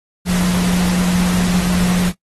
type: tone in noise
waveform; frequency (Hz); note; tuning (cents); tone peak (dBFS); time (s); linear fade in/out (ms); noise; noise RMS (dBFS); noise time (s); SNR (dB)
sine; 179.6; F3; +49; -13; 0.25-2.13; 50; pink; -23; 0.25-2.13; +7
effects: noise-tail reverb RT60 0.1 s tail -18 dB re dry + AAC 32 kbps